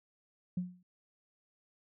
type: tone with exponential decay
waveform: sine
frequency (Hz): 179.9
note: F#3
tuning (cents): -48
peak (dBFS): -28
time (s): 0.57-0.83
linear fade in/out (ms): 5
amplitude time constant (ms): 56
effects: tanh soft clip ceiling -25 dBFS